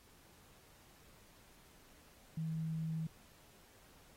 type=tone; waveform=sine; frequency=160.4 Hz; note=E3; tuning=47 cents flat; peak=-36 dBFS; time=2.37-3.07 s; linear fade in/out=5 ms; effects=pink hiss -64 dBFS RMS until 4.16 s + AAC 48 kbps